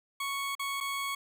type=tone with dropouts; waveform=20% pulse; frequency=1108.7 Hz; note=C#6; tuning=in tune; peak=-27 dBFS; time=0.2-1.15 s; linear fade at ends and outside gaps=5 ms; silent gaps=0.552-0.594 / 0.804-0.808 s; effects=none